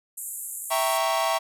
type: band-pass noise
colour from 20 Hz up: white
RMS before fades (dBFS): -35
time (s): 0.17-0.98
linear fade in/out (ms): 10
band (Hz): 7100 to 13000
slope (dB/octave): 96
type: chord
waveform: 45% pulse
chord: E diminished seventh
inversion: none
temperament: equal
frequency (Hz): 659.3 / 784 / 932.3 / 1108.7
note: E5 / G5 / Bb5 / Db6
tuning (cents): 0 / 0 / 0 / 0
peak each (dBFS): -26 / -29 / -29 / -28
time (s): 0.7-1.39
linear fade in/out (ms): 20
effects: none